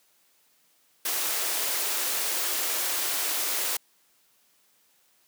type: high-pass noise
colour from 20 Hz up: white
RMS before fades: -28 dBFS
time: 1.05-3.77 s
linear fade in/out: 5 ms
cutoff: 320 Hz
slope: 24 dB/octave
effects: white hiss -65 dBFS RMS until 5.27 s + high-pass 150 Hz 12 dB/octave